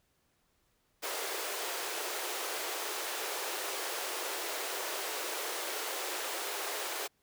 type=high-pass noise; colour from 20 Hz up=pink; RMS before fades=-37 dBFS; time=1.02-7.08 s; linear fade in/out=20 ms; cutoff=360 Hz; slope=48 dB/octave; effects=pink hiss -74 dBFS RMS until 7.22 s